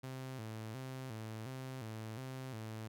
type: tone with vibrato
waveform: sawtooth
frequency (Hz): 120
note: B2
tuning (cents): -49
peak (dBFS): -39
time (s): 0.03-2.88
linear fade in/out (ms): 10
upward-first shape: square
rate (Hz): 1.4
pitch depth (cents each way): 150
effects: none